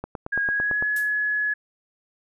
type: click train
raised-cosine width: 1 ms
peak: -17 dBFS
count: 8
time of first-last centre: 0.04-0.825 s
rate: 8.92 Hz
type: tone with pitch glide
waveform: sine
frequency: 1637 to 1694.7 Hz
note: G#6 to G#6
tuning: -25 to +35 cents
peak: -21 dBFS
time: 0.32-1.54 s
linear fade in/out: 10 ms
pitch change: +60 cents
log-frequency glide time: 0.45-0.83 s
type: noise with exponential decay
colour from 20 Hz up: violet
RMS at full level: -28 dBFS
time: 0.96-1.15 s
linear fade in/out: 5 ms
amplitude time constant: 40 ms
effects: resampled to 32000 Hz